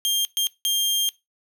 sawtooth tone bursts at uneven times, 3200 Hz, G7, 35 cents sharp, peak -16 dBFS, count 3, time 0.05-0.25 / 0.37-0.47 / 0.65-1.09 s, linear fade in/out 0 ms, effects noise-tail reverb RT60 0.2 s tail -20 dB re dry

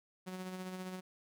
sawtooth tone with tremolo, 185 Hz, F#3, in tune, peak -36 dBFS, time 0.26-1.01 s, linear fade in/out 20 ms, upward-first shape sine, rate 15 Hz, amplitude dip 40%, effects none

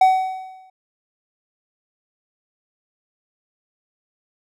triangle tone with exponential decay, 753 Hz, F#5, 30 cents sharp, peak -6 dBFS, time 0.01-0.7 s, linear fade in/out 5 ms, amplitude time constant 150 ms, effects none

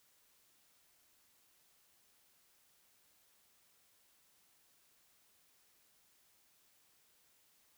silence, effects white hiss -71 dBFS RMS until 7.77 s

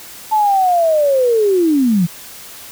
sine linear sweep, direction down, 880 to 160.6 Hz, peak -10 dBFS, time 0.31-2.07 s, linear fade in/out 20 ms, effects white hiss -35 dBFS RMS until 2.71 s

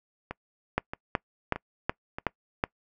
two click trains, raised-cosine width 0.5 ms, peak -19 / -9 dBFS, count 4 / 6, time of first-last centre 0.31-2.185 / 0.78-2.639 s, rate 1.6 / 2.69 Hz, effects noise-tail reverb RT60 0.1 s tail -25 dB re dry

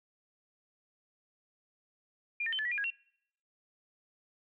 sine tone with pitch steps, 2407 / 1817 / 3078 / 1731 / 1935 / 2417 / 1650 / 2736 Hz, D7 / A#6 / G7 / A6 / B6 / D7 / G#6 / F7, +42 / -45 / -32 / -29 / -36 / +49 / -12 / -36 cents, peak -31 dBFS, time 2.4-2.904 s, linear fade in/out 5 ms, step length 63 ms, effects noise-tail reverb RT60 0.7 s tail -25 dB re dry

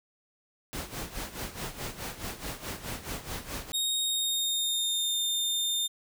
pink noise with tremolo, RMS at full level -35 dBFS, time 0.73-3.72 s, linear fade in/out 0 ms, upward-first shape sine, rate 4.7 Hz, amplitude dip 75%
sawtooth tone with pitch glide, 3729 to 3623 Hz, A#7 to A7, 0 to +50 cents, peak -24 dBFS, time 3.73-5.88 s, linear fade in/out 20 ms, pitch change -50 cents, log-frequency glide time 4.02-5.21 s
effects none

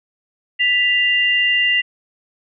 sine tone pair together, 1975.5 / 2794 Hz, B6 / F7, 0 / 0 cents, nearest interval tritone, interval 600 cents, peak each -16 dBFS, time 0.59-1.82 s, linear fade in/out 20 ms, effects none

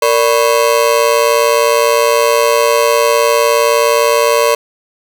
30% pulse ring-modulated tone, 523.3 Hz, C5, in tune, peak -3 dBFS, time 0.02-4.55 s, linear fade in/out 5 ms, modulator 59.8 Hz, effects none

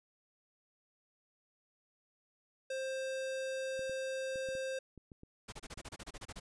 square tone, 528 Hz, C5, 16 cents sharp, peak -37 dBFS, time 2.7-4.79 s, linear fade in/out 5 ms
clicks, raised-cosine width 3 ms, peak -39 dBFS, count 9, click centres 3.793 / 3.896 / 4.358 / 4.488 / 4.552 / 4.977 / 5.118 / 5.234 / 5.776 s
pink noise bursts, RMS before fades -46 dBFS, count 13, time 5.48-6.4 s, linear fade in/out 10 ms, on 44 ms, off 29 ms
effects resampled to 22050 Hz

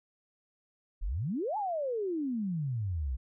sine exponential two-way sweep, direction up then down, 34.65 to 880 to 58.9 Hz, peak -30 dBFS, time 1.01-3.17 s, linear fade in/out 20 ms, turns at 1.57 s, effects none

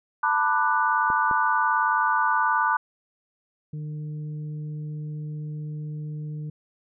sine chord, B minor seventh, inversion third, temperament just, 889 / 987.8 / 1185.3 / 1481.6 Hz, A5 / B5 / D6 / F#6, +18 / 0 / +16 / +2 cents, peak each -25 dBFS, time 0.23-2.77 s, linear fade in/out 5 ms
clicks, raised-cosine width 2 ms, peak -22 dBFS, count 2, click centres 1.102 / 1.312 s
harmonic tone, 151.3 Hz, D#3, 48 cents flat, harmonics 1 / 2 / 3, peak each -30 / -47 / -50 dBFS, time 3.73-6.5 s, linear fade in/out 5 ms
effects none

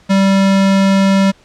square tone, 194.6 Hz, G3, 12 cents flat, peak -9 dBFS, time 0.09-1.32 s, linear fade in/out 20 ms, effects pink hiss -48 dBFS RMS until 1.44 s + low-pass 6000 Hz 12 dB/octave

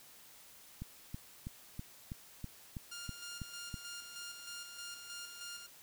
click train, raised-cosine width 5 ms, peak -29 dBFS, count 10, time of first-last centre 0.82-3.742 s, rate 3.08 Hz
10% pulse tone with tremolo, 1405 Hz, F6, 10 cents sharp, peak -36 dBFS, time 2.91-5.67 s, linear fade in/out 10 ms, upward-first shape square, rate 3.2 Hz, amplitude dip 45%
effects white hiss -58 dBFS RMS until 5.82 s

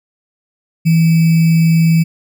sine tone with sample-and-hold, 163.9 Hz, E3, 10 cents flat, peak -7 dBFS, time 0.85-2.04 s, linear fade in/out 20 ms, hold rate 2450 Hz, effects none

